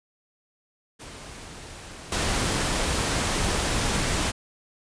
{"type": "noise with level steps", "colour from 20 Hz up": "pink", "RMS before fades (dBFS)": [-41, -25], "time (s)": [0.99, 4.32], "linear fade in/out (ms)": 20, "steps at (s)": 2.12, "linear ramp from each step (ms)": 2, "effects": ["resampled to 22050 Hz"]}